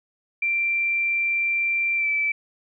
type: tone with pitch glide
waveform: sine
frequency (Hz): 2358 to 2317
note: D7 to D7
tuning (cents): +6 to -24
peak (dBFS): -20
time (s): 0.42-2.32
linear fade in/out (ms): 5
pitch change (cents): -30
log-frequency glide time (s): 1.96-2.08
effects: none